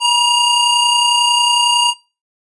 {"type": "ring-modulated tone", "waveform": "35% pulse", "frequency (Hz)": 1893, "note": "A#6", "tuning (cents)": 26, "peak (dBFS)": -6, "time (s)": [0, 1.94], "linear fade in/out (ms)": 50, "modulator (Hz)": 931, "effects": ["noise-tail reverb RT60 0.3 s tail -20 dB re dry", "resampled to 24000 Hz"]}